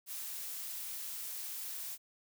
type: noise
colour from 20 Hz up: blue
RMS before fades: -42 dBFS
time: 0.06-1.98 s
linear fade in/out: 50 ms
effects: none